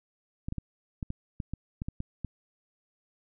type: clicks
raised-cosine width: 5 ms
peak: -21 dBFS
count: 11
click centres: 0.485 / 0.524 / 0.583 / 1.028 / 1.104 / 1.402 / 1.536 / 1.819 / 1.885 / 2.004 / 2.247 s
effects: none